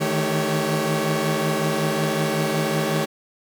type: tone cluster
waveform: sawtooth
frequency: 153.4 / 158.8 / 218.2 / 387.9 / 556 Hz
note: D#3 / D#3 / A3 / G4 / C#5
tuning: -24 / +36 / -14 / -18 / +5 cents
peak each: -23 dBFS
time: 0-3.06 s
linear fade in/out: 20 ms
effects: none